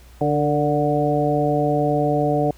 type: harmonic tone with a mistuned harmonic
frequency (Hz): 146.83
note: D3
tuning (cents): 0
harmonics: 1 / 2 / 3 / 4 / 5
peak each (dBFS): -23 / -23 / -23 / -23 / -23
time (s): 0.21-2.51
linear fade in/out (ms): 2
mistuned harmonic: 3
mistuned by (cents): +37
effects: added 60 Hz sine -43 dBFS peak until 2.57 s + pink hiss -52 dBFS RMS until 2.57 s